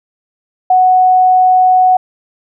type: tone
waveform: sine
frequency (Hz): 740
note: F#5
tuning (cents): 0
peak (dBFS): -5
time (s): 0.7-1.97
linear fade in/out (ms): 5
effects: none